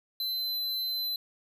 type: tone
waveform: square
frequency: 4051 Hz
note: B7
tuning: 43 cents sharp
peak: -30 dBFS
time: 0.2-1.16 s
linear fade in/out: 2 ms
effects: none